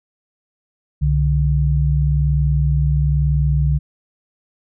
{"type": "tone pair together", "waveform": "sine", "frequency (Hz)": [65.2, 146.24], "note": ["C2", "D3"], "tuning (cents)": [-5, -7], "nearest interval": "octave + major second", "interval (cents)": 1398, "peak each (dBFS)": -16, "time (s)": [1.01, 3.79], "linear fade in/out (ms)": 20, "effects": []}